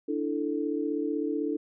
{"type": "chord", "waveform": "sine", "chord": "D suspended second", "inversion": "none", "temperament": "equal", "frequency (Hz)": [293.7, 329.6, 440], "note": ["D4", "E4", "A4"], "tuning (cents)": [0, 0, 0], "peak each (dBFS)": [-30, -32, -32], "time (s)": [0.08, 1.57], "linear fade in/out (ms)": 10, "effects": []}